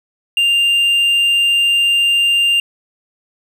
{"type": "tone", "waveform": "triangle", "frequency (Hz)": 2794, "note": "F7", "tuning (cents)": 0, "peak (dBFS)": -9, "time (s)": [0.37, 2.6], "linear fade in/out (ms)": 2, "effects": []}